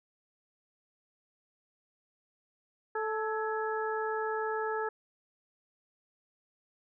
harmonic tone with a mistuned harmonic, 437.8 Hz, A4, 9 cents flat, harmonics 1 / 2 / 3 / 4, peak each -33 / -36 / -38 / -39 dBFS, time 2.95-4.89 s, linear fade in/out 5 ms, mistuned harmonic 4, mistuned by -73 cents, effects none

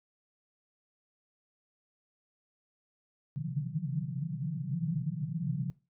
pink band-pass noise, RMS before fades -34 dBFS, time 3.36-5.7 s, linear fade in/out 0 ms, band 130 to 180 Hz, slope 96 dB/octave, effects noise-tail reverb RT60 0.3 s tail -21 dB re dry

